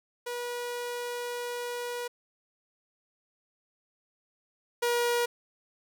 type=tone pair in turn; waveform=sawtooth; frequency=484.2 / 478.9 Hz; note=B4 / A#4; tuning=-34 / +47 cents; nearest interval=unison; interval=19 cents; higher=first; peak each=-29 / -21 dBFS; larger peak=second; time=0.26-2.08 / 4.82-5.26 s; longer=first; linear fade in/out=10 ms; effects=none